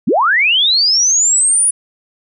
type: linear sweep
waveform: sine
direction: up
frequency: 152.1 to 9870 Hz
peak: -9 dBFS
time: 0.07-1.71 s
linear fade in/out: 10 ms
effects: none